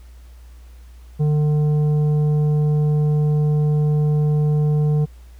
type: tone with tanh clipping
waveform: sine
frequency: 150 Hz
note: D3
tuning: 37 cents sharp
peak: -16 dBFS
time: 1.19-5.06 s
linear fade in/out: 20 ms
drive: 8 dB
effects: added 60 Hz sine -39 dBFS peak until 5.39 s + pink hiss -56 dBFS RMS until 5.39 s